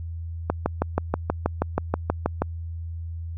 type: click train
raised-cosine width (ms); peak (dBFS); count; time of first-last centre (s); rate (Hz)
1; -7; 13; 0.5-2.42; 6.25
effects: added 83 Hz sine -30 dBFS peak until 3.37 s